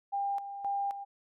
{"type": "tone with tremolo", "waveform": "sine", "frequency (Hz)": 799, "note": "G5", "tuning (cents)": 33, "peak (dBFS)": -29, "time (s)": [0.12, 1.05], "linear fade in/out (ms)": 20, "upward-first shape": "square", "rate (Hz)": 1.9, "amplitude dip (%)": 65, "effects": []}